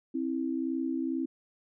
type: tone pair together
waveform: sine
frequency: 264.4 / 326.6 Hz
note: C4 / E4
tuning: +18 / -16 cents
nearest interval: major third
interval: 366 cents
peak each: -31 / -32 dBFS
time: 0.14-1.26 s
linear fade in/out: 10 ms
effects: none